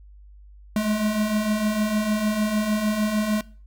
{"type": "beating tone pair", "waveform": "square", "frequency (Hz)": [207.7, 214.3], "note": ["G#3", "A3"], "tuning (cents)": [0, -45], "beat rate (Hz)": 6.6, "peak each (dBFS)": [-29, -22], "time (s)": [0.76, 3.41], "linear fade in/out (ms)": 2, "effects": ["noise-tail reverb RT60 0.4 s tail -21 dB re dry", "added 50 Hz sine -44 dBFS peak until 3.66 s"]}